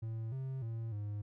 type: tone with pitch steps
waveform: triangle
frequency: 112.3 / 132.6 / 113.7 / 103.6 Hz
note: A2 / C3 / A#2 / G#2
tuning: +36 / +23 / -43 / -4 cents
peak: -35 dBFS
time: 0.02-1.22 s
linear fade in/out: 10 ms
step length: 300 ms
effects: none